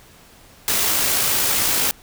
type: noise with amplitude modulation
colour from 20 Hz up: white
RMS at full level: -18 dBFS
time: 0.68-1.91 s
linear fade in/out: 0 ms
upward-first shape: sine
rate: 55.6 Hz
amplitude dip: 25%
effects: pink hiss -48 dBFS RMS until 2.02 s